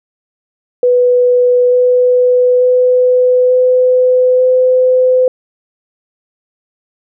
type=tone with pitch steps; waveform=sine; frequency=493.9 / 497.6 / 501.4 / 505.2 / 509 Hz; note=B4 / B4 / B4 / B4 / C5; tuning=0 / +13 / +26 / +39 / -48 cents; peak=-6 dBFS; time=0.83-5.28 s; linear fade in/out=2 ms; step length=890 ms; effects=none